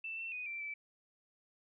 sine tone with pitch steps, 2660 / 2691 / 2488 / 2348 / 2316 Hz, E7 / E7 / D#7 / D7 / D7, +15 / +35 / -1 / -1 / -25 cents, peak -39 dBFS, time 0.04-0.74 s, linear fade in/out 5 ms, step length 140 ms, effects none

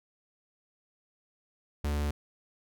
45% pulse tone, 73.42 Hz, D2, in tune, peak -28 dBFS, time 1.84-2.11 s, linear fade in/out 5 ms, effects none

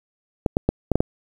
clicks, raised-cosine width 2 ms, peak -4 dBFS, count 6, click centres 0.462 / 0.569 / 0.69 / 0.917 / 0.956 / 1.005 s, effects 7-bit

